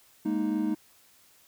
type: chord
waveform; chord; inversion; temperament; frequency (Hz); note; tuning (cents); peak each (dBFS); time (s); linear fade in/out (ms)
triangle; Ab suspended second; none; equal; 207.7 / 233.1 / 311.1; Ab3 / Bb3 / Eb4; 0 / 0 / 0; -29 / -30 / -26; 0.25-0.75; 10
effects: white hiss -60 dBFS RMS until 1.47 s